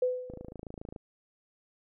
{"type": "tone with exponential decay", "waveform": "sine", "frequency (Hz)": 503, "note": "B4", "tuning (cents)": 32, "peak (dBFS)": -22, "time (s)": [0.02, 0.53], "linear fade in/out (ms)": 5, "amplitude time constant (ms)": 110}
{"type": "click train", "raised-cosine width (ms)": 2, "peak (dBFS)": -28, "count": 19, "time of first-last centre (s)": [0.3, 0.962], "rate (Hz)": 27.2}
{"effects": []}